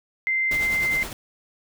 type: tone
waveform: sine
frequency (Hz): 2082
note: C7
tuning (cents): -9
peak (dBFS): -20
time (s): 0.27-1.03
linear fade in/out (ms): 0
type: noise with tremolo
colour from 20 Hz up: pink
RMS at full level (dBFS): -32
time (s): 0.51-1.13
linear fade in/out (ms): 2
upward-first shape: sine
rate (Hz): 9.8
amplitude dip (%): 50
effects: none